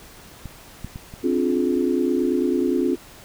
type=clicks; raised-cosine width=5 ms; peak=-21 / -18 / -21 / -25 dBFS; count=4; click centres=0.457 / 0.846 / 0.959 / 1.139 s
type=chord; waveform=sine; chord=D half-diminished seventh; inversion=third; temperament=just; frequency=264.3 / 293.7 / 352.4 / 422.9 Hz; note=C4 / D4 / F4 / Ab4; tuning=+18 / 0 / +16 / +31 cents; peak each=-22 / -26 / -22 / -27 dBFS; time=1.23-2.96 s; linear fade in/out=20 ms
effects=pink hiss -45 dBFS RMS until 3.24 s